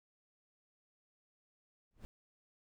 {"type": "noise with exponential growth", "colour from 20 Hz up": "brown", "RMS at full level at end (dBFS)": -45, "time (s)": [1.91, 2.05], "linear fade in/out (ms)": 0, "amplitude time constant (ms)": 29, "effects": []}